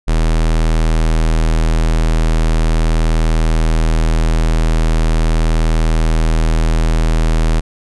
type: tone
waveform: square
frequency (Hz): 40.2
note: E1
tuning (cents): -43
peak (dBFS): -11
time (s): 0.07-7.61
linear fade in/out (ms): 20
effects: resampled to 24000 Hz